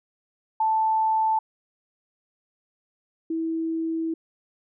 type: tone pair in turn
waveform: sine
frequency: 880 / 325.5 Hz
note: A5 / E4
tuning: 0 / -22 cents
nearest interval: octave + perfect fourth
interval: 1722 cents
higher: first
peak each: -19 / -24 dBFS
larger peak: first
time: 0.6-1.39 / 3.3-4.14 s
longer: second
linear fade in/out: 5 ms
effects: none